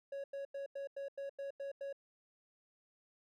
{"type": "tone bursts", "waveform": "triangle", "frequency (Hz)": 555, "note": "C#5", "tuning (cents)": 2, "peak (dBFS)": -38, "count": 9, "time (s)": [0.12, 1.928], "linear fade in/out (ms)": 5, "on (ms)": 120, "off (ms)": 91, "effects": []}